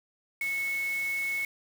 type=tone in noise; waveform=sine; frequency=2200 Hz; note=C#7; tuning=14 cents flat; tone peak=-28 dBFS; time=0.41-1.45 s; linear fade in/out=2 ms; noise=white; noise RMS=-44 dBFS; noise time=0.41-1.45 s; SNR=+13 dB; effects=none